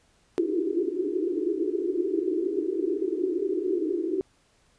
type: band-pass noise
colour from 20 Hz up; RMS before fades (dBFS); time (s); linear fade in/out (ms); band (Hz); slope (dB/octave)
pink; -27; 0.38-4.21; 0; 310 to 410; 96
effects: pink hiss -64 dBFS RMS until 4.78 s + resampled to 22050 Hz